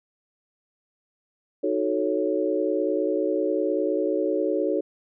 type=chord; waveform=sine; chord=D# half-diminished seventh; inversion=none; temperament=equal; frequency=311.1 / 370 / 440 / 554.4 Hz; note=D#4 / F#4 / A4 / C#5; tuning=0 / 0 / 0 / 0 cents; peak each=-27 dBFS; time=1.63-4.81 s; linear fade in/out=10 ms; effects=none